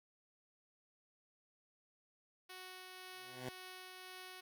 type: tone with tremolo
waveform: 5% pulse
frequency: 370 Hz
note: F#4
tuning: in tune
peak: -38 dBFS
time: 2.49-4.41 s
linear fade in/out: 10 ms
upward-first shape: triangle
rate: 1.9 Hz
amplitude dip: 25%
type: tone with exponential growth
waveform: 10% pulse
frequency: 127.2 Hz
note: C3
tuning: 48 cents flat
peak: -32 dBFS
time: 3.13-3.49 s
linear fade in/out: 0 ms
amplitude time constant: 78 ms
effects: none